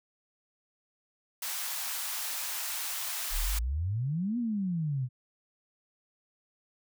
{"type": "high-pass noise", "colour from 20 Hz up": "white", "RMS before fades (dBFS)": -35, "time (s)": [1.42, 3.59], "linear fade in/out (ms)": 5, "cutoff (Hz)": 720, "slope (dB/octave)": 24}
{"type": "exponential two-way sweep", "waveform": "sine", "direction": "up then down", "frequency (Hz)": [31.48, 246.9, 121.5], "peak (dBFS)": -28, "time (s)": [3.3, 5.09], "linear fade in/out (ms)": 50, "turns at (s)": 4.38}
{"effects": []}